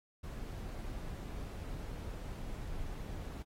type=noise; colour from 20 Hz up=brown; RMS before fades=-42 dBFS; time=0.23-3.43 s; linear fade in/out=10 ms; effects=AAC 48 kbps